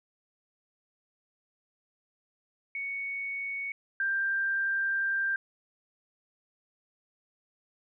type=tone pair in turn; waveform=sine; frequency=2224 / 1582.8 Hz; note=C#7 / G6; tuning=+5 / +16 cents; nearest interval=tritone; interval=589 cents; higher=first; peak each=-32 / -26 dBFS; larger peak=second; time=2.75-3.72 / 4-5.36 s; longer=second; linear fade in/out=2 ms; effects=none